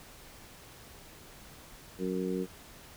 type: harmonic tone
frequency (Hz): 92.5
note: F#2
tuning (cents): 0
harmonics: 2 / 3 / 4 / 5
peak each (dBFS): -34 / -37 / -35 / -37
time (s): 1.98-2.47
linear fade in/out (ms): 50
effects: pink hiss -52 dBFS RMS until 2.96 s